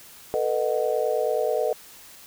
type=chord; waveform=sine; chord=B dominant seventh; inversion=third; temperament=just; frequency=444.5 / 493.9 / 617.4 / 740.8 Hz; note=A4 / B4 / D#5 / F#5; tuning=+18 / 0 / -14 / +2 cents; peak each=-26 / -26 / -26 / -31 dBFS; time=0.34-1.73 s; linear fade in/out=0 ms; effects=white hiss -47 dBFS RMS until 2.26 s